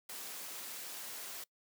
white high-pass noise, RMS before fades -45 dBFS, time 0.09-1.44 s, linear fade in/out 5 ms, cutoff 220 Hz, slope 12 dB/octave, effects noise-tail reverb RT60 0.1 s tail -23 dB re dry

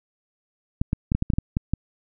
clicks, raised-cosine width 5 ms, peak -9 dBFS, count 10, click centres 0.815 / 0.931 / 1.119 / 1.15 / 1.224 / 1.302 / 1.336 / 1.385 / 1.569 / 1.736 s, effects none

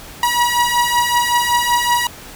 sawtooth beating tone pair, 960 / 965.3 Hz, B5 / B5, -49 / -40 cents, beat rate 5.3 Hz, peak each -14 / -12 dBFS, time 0.23-2.07 s, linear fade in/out 2 ms, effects pink hiss -36 dBFS RMS until 2.35 s

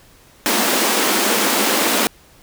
pink high-pass noise, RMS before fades -17 dBFS, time 0.46-2.07 s, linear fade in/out 0 ms, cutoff 200 Hz, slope 96 dB/octave, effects pink hiss -49 dBFS RMS until 2.42 s

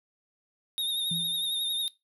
square tone with vibrato, 3693 Hz, A#7, 17 cents flat, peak -28 dBFS, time 0.78-1.88 s, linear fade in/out 0 ms, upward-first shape sine, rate 11 Hz, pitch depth 43 cents each way
sine tone with exponential decay, 169.4 Hz, E3, 48 cents sharp, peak -30 dBFS, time 1.11-1.51 s, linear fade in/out 5 ms, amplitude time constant 85 ms
effects noise-tail reverb RT60 0.2 s tail -19 dB re dry

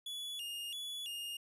45% pulse tone with vibrato, 3110 Hz, G7, 14 cents flat, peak -40 dBFS, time 0.06-1.37 s, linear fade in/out 5 ms, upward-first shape square, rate 1.5 Hz, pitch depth 160 cents each way, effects resampled to 32000 Hz

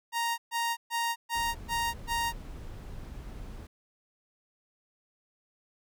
sawtooth tone bursts, 932.3 Hz, A#5, in tune, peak -24 dBFS, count 6, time 0.12-2.33 s, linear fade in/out 50 ms, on 260 ms, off 130 ms
brown noise, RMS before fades -42 dBFS, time 1.35-3.67 s, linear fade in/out 5 ms
effects none

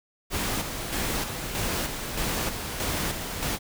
pink noise with tremolo, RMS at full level -28 dBFS, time 0.3-3.59 s, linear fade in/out 50 ms, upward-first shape square, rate 1.6 Hz, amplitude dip 45%, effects none

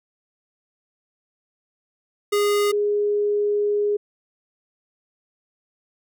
square / sine tone pair in turn, 411.1 / 413.4 Hz, G#4 / G#4, -18 / -8 cents, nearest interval unison, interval 10 cents, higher second, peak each -18 / -18 dBFS, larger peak neither, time 2.32-2.72 / 2.72-3.97 s, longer second, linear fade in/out 10 ms, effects none

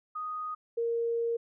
sine tone pair in turn, 1244 / 465.2 Hz, D#6 / A#4, -1 / -4 cents, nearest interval octave + perfect fourth, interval 1703 cents, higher first, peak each -33 / -27 dBFS, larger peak second, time 0.15-0.55 / 0.77-1.37 s, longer second, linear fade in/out 10 ms, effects none

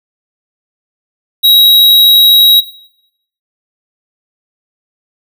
square tone, 3836 Hz, A#7, 49 cents sharp, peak -4 dBFS, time 1.43-2.61 s, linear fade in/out 20 ms, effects noise-tail reverb RT60 0.8 s tail -17 dB re dry

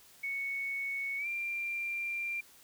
sine tone with pitch glide, 2217 to 2376 Hz, C#7 to D7, 0 to +20 cents, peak -33 dBFS, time 0.23-2.41 s, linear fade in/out 10 ms, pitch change +120 cents, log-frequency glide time 1.18-1.27 s, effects white hiss -59 dBFS RMS until 2.63 s

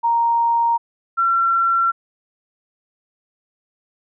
sine tone pair in turn, 932.3 / 1358.9 Hz, A#5 / F6, 0 / -48 cents, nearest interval perfect fifth, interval 652 cents, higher second, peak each -14 / -14 dBFS, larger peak neither, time 0.03-0.78 / 1.17-1.92 s, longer neither, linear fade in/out 20 ms, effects none

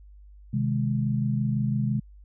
sine chord, Ab major, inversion first, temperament just, 129.78 / 155.74 / 207.7 Hz, C3 / Eb3 / Ab3, -14 / +2 / 0 cents, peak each -25 / -31 / -27 dBFS, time 0.53-2 s, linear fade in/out 10 ms, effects added 50 Hz sine -46 dBFS peak until 2.24 s

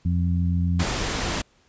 harmonic tone, 87.31 Hz, F2, in tune, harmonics 1 / 2 / 3, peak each -21 / -24 / -35 dBFS, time 0.05-0.84 s, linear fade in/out 5 ms
pink noise, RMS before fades -26 dBFS, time 0.79-1.42 s, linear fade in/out 10 ms
effects pink hiss -61 dBFS RMS until 1.68 s + resampled to 16000 Hz

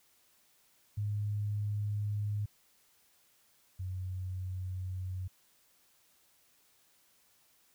sine tone pair in turn, 103.83 / 92.5 Hz, G#2 / F#2, 0 / 0 cents, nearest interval major second, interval 200 cents, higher first, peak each -31 / -35 dBFS, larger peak first, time 0.97-2.46 / 3.79-5.28 s, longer neither, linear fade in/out 10 ms, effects white hiss -68 dBFS RMS until 7.74 s

